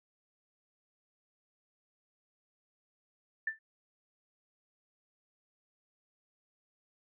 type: tone with exponential decay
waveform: sine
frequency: 1772 Hz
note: A6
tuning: 12 cents sharp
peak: -27 dBFS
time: 3.47-3.59 s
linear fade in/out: 5 ms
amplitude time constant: 25 ms
effects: none